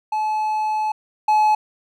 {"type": "tone pair in turn", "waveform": "triangle", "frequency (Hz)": [860, 854.6], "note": ["A5", "G#5"], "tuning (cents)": [-40, 49], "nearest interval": "unison", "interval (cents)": 11, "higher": "first", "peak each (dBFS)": [-17, -11], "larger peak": "second", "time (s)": [[0.12, 0.92], [1.28, 1.55]], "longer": "first", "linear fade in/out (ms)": 5, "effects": []}